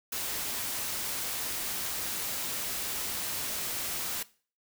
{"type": "noise", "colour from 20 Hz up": "white", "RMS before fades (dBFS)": -34, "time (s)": [0.12, 4.23], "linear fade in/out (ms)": 5, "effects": ["noise-tail reverb RT60 0.4 s tail -19 dB re dry"]}